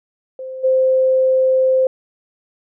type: tone with level steps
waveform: sine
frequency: 521 Hz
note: C5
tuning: 7 cents flat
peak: -26 / -11 dBFS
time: 0.39-1.87 s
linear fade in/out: 2 ms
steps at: 0.63 s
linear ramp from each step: 20 ms
effects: none